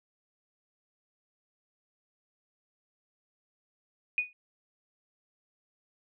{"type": "tone with exponential decay", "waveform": "sine", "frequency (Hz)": 2473, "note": "D#7", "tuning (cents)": -11, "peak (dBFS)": -21, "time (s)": [4.18, 4.33], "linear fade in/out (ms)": 1, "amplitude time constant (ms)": 31, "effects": []}